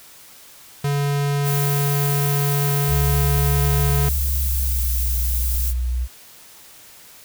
square tone, 142.4 Hz, C#3, 47 cents sharp, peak -19 dBFS, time 0.84-4.09 s, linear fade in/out 5 ms
violet noise, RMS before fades -26 dBFS, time 1.43-5.74 s, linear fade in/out 50 ms
sine tone with pitch glide, 68.2 to 61.47 Hz, C#2 to B1, -28 to -7 cents, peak -19 dBFS, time 2.87-6.08 s, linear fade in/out 50 ms, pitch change -179 cents, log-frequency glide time 4.44-4.88 s
effects white hiss -45 dBFS RMS until 7.24 s

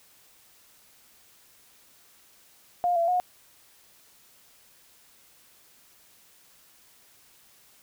sine tone with pitch steps, 707 / 677 / 723 Hz, F5 / E5 / F#5, +21 / +46 / -40 cents, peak -21 dBFS, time 2.84-3.2 s, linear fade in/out 0 ms, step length 120 ms, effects white hiss -58 dBFS RMS until 7.82 s

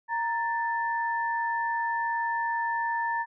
sine tone pair together, 930.4 / 1767 Hz, A#5 / A6, -4 / +7 cents, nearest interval major seventh, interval 1111 cents, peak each -27 / -31 dBFS, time 0.08-3.26 s, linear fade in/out 50 ms, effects none

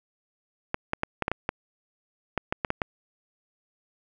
clicks, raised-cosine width 0.5 ms, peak -10 dBFS, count 12, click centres 0.744 / 0.934 / 1.034 / 1.223 / 1.281 / 1.316 / 1.491 / 2.377 / 2.525 / 2.648 / 2.704 / 2.818 s, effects none

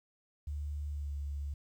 sine tone with pitch glide, 73.4 to 71.43 Hz, D2 to D2, 0 to -47 cents, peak -35 dBFS, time 0.47-1.54 s, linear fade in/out 5 ms, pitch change -47 cents, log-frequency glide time 0.9-1.12 s, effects 11-bit

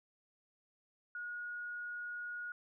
sine tone, 1445 Hz, F#6, 41 cents flat, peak -40 dBFS, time 1.15-2.52 s, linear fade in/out 2 ms, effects none

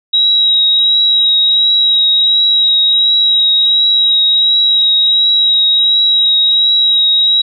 sine tone with vibrato, 3832 Hz, A#7, 47 cents sharp, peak -7 dBFS, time 0.13-7.42 s, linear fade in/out 10 ms, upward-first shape triangle, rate 1.4 Hz, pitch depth 21 cents each way, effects none

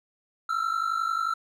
triangle tone pair together, 1314 / 1365.2 Hz, E6 / F6, -6 / -40 cents, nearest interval minor second, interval 66 cents, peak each -26 dBFS, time 0.49-1.34 s, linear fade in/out 5 ms, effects none

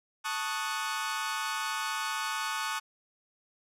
sawtooth chord, D# half-diminished seventh, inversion second, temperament equal, 880 / 1108.7 / 1244.5 / 1480 Hz, A5 / C#6 / D#6 / F#6, 0 / 0 / 0 / 0 cents, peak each -33 dBFS, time 0.24-2.8 s, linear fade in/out 20 ms, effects low-pass 12000 Hz 12 dB/octave

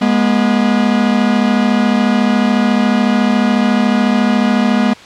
45% pulse tone pair together, 207.7 / 241.7 Hz, G#3 / B3, 0 / -37 cents, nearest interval minor third, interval 263 cents, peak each -13 dBFS, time 0.01-4.94 s, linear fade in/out 10 ms, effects white hiss -36 dBFS RMS until 5.05 s + low-pass 4000 Hz 12 dB/octave

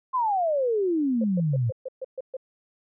sine exponential sweep, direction down, 1066 to 109.2 Hz, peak -21 dBFS, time 0.13-1.71 s, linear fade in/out 20 ms
sine tone bursts, 523.3 Hz, C5, in tune, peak -29 dBFS, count 8, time 1.21-2.368 s, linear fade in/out 5 ms, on 31 ms, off 130 ms
effects none

